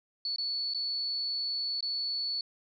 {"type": "tone with dropouts", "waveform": "sine", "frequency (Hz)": 4435, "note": "C#8", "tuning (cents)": 0, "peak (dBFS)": -30, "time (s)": [0.25, 2.41], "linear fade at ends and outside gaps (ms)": 2, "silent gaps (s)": [[0.361, 0.383], [0.737, 0.746], [1.807, 1.826]], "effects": []}